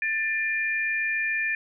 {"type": "tone pair together", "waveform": "sine", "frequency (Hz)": [1773, 2400], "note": ["A6", "D7"], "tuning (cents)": [13, 37], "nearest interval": "perfect fourth", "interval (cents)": 524, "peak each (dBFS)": [-26, -27], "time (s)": [0.02, 1.55], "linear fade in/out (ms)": 2, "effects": []}